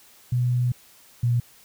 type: tone pair in turn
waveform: sine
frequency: 123.4 / 120.09 Hz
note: B2 / B2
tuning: -1 / -48 cents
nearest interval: unison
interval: 47 cents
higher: first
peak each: -19 / -18 dBFS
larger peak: second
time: 0.32-0.72 / 1.23-1.4 s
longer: first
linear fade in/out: 5 ms
effects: white hiss -53 dBFS RMS until 1.64 s